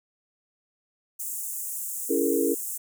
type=high-pass noise; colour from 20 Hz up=pink; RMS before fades=-33 dBFS; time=1.19-2.78 s; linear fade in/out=10 ms; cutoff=7100 Hz; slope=48 dB/octave
type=chord; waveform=sine; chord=A# half-diminished seventh; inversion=first; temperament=just; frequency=279.7 / 335.6 / 419.5 / 466.2 Hz; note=C#4 / E4 / G#4 / A#4; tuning=+16 / +31 / +17 / 0 cents; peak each=-27 dBFS; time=2.09-2.55 s; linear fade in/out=20 ms
effects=none